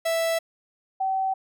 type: tone pair in turn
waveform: 45% pulse / sine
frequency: 659.3 / 766 Hz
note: E5 / G5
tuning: 0 / -40 cents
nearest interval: minor third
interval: 260 cents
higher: second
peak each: -22 dBFS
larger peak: neither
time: 0.05-0.39 / 1-1.34 s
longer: neither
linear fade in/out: 10 ms
effects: none